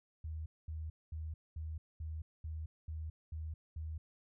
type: tone bursts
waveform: sine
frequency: 78.8 Hz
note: D#2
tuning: 23 cents sharp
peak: -39 dBFS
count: 9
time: 0.24-3.98 s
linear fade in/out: 5 ms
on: 220 ms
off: 220 ms
effects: none